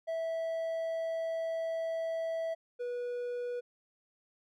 triangle tone pair in turn, 655 / 487.2 Hz, E5 / B4, -11 / -24 cents, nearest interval perfect fourth, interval 513 cents, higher first, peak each -30 / -32 dBFS, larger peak first, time 0.07-2.55 / 2.79-3.61 s, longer first, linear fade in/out 20 ms, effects none

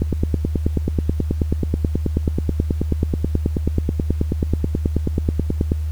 click train, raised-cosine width 3 ms, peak -5 dBFS, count 54, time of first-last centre 0.02-5.719 s, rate 9.3 Hz, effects added 77 Hz sine -20 dBFS peak until 5.91 s + pink hiss -48 dBFS RMS until 5.91 s

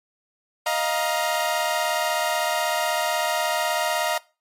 sawtooth chord, Eb suspended second, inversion none, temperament equal with one note detuned, 622.3 / 698.5 / 943.2 Hz, Eb5 / F5 / Bb5, 0 / 0 / +20 cents, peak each -22 dBFS, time 0.66-4.18 s, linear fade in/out 5 ms, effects noise-tail reverb RT60 0.3 s tail -21 dB re dry + MP3 64 kbps

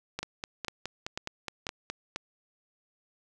two click trains, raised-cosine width 0.2 ms, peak -17 / -16 dBFS, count 9 / 5, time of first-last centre 0.23-1.9 / 0.19-2.16 s, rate 4.79 / 2.03 Hz, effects none

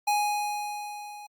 square tone with level ramp, 830.6 Hz, G#5, in tune, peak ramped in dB -22 to -42 dBFS, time 0.07-1.27 s, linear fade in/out 10 ms, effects Opus 48 kbps

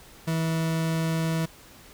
40% pulse tone, 162.5 Hz, E3, 24 cents flat, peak -23 dBFS, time 0.27-1.46 s, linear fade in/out 10 ms, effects pink hiss -50 dBFS RMS until 1.93 s

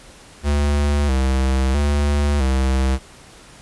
square tone with vibrato, 69.1 Hz, C#2, 5 cents flat, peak -16 dBFS, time 0.43-2.99 s, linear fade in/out 50 ms, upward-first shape square, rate 0.76 Hz, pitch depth 83 cents each way, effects pink hiss -44 dBFS RMS until 3.61 s + resampled to 24000 Hz

